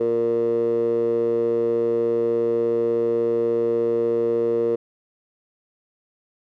15% pulse tone with band-pass filter, 116.54 Hz, A#2, in tune, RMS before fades -21 dBFS, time 0-4.76 s, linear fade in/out 10 ms, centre 440 Hz, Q 7.2, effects none

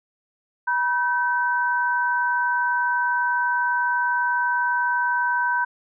sine tone pair together, 970 / 1538 Hz, B5 / G6, -31 / -33 cents, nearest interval minor sixth, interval 798 cents, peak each -22 dBFS, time 0.67-5.65 s, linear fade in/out 10 ms, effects none

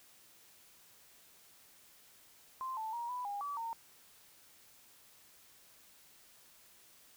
sine tone with pitch steps, 1044 / 880 / 944 / 992 / 811 / 1148 / 915 Hz, C6 / A5 / A#5 / B5 / G#5 / D6 / A#5, -4 / 0 / +22 / +7 / -41 / -40 / -32 cents, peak -37 dBFS, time 2.61-3.73 s, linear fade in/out 0 ms, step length 160 ms, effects white hiss -62 dBFS RMS until 7.16 s

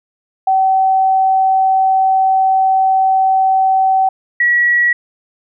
sine tone pair in turn, 764 / 1925.2 Hz, G5 / B6, -45 / -45 cents, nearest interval octave + major third, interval 1600 cents, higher second, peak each -9 dBFS, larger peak neither, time 0.47-4.09 / 4.4-4.93 s, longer first, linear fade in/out 5 ms, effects none

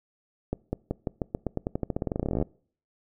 accelerating click train, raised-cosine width 2 ms, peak -14 dBFS, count 29, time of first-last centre 0.53-2.425 s, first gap 200 ms, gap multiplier 0.9, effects noise-tail reverb RT60 0.5 s tail -24 dB re dry

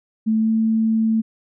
sine tone with pitch glide, 220 to 222.3 Hz, A3 to A3, 0 to +18 cents, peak -15 dBFS, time 0.26-1.22 s, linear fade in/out 20 ms, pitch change +18 cents, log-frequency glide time 0.39-0.5 s, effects none

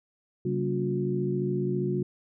sine tone cluster, 137.4 / 192.1 / 235.4 / 287 / 360.1 Hz, C#3 / G3 / A#3 / D4 / F#4, -15 / -35 / +17 / -40 / -47 cents, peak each -30 / -31 / -38 / -38 / -29 dBFS, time 0.45-2.03 s, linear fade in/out 5 ms, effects none

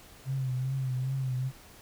sine tone with vibrato, 130.81 Hz, C3, in tune, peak -28 dBFS, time 0.25-1.52 s, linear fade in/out 50 ms, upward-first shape triangle, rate 2.5 Hz, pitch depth 64 cents each way, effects pink hiss -53 dBFS RMS until 1.81 s

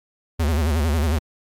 square tone with vibrato, 77.2 Hz, D#2, 13 cents flat, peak -18 dBFS, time 0.39-1.19 s, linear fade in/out 10 ms, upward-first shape sine, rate 11 Hz, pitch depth 150 cents each way, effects MP3 96 kbps

